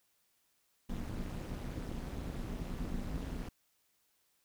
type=noise with amplitude modulation; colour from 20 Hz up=brown; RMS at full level=-36 dBFS; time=0.89-3.49 s; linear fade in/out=5 ms; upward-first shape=sine; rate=210 Hz; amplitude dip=90%; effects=white hiss -75 dBFS RMS until 4.44 s